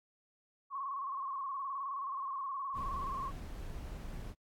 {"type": "tone with vibrato", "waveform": "sine", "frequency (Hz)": 1090, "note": "C#6", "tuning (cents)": -29, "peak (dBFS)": -36, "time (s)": [0.7, 3.32], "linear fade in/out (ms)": 50, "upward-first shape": "square", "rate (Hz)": 19, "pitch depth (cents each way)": 55}
{"type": "noise", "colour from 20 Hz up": "brown", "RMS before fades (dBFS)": -43, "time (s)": [2.73, 4.35], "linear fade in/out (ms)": 50}
{"effects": ["AAC 64 kbps"]}